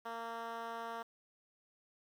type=tone with band-pass filter; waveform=10% pulse; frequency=230.1 Hz; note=A#3; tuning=22 cents flat; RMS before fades=-43 dBFS; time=0.05-1.03 s; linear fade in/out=10 ms; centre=1000 Hz; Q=0.82; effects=10-bit